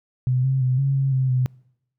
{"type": "tone with pitch steps", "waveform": "sine", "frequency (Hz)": [127.1, 133.1, 127.8, 137.2, 135.7, 131, 127.3], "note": ["C3", "C3", "C3", "C#3", "C#3", "C3", "C3"], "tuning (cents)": [-50, 30, -40, -17, -36, 2, -47], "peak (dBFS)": -17, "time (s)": [0.27, 1.46], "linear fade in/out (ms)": 0, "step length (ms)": 170, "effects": ["noise-tail reverb RT60 0.8 s tail -26 dB re dry"]}